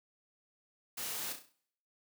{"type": "noise with echo", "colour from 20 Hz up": "white", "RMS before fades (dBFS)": -40, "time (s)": [0.97, 1.33], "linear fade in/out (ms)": 10, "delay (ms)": 33, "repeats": 6, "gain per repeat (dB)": -6, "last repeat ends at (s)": 1.528, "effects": ["noise-tail reverb RT60 0.7 s tail -23 dB re dry", "high-pass 150 Hz 12 dB/octave"]}